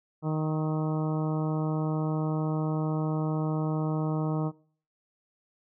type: harmonic tone with a mistuned harmonic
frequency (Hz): 155.56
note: D#3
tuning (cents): 0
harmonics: 1 / 2 / 3 / 4 / 5 / 6 / 7 / 8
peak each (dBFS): -27 / -33 / -37 / -39 / -41 / -43 / -44 / -45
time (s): 0.22-4.52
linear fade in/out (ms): 50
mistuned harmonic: 8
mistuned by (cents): +27
effects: noise-tail reverb RT60 0.5 s tail -22 dB re dry